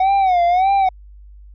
triangle tone with vibrato, 740 Hz, F#5, in tune, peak -10 dBFS, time 0-0.89 s, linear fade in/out 5 ms, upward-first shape sine, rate 1.7 Hz, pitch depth 120 cents each way, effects added 50 Hz sine -38 dBFS peak until 1.54 s + resampled to 11025 Hz

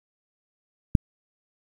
click, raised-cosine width 5 ms, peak -3 dBFS, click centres 0.952 s, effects 7-bit

